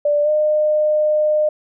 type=tone with pitch glide; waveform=sine; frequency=587 to 608.1 Hz; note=D5 to D#5; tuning=-1 to -40 cents; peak=-13 dBFS; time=0.05-1.49 s; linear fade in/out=5 ms; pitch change=+61 cents; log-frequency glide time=0.23-0.29 s; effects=none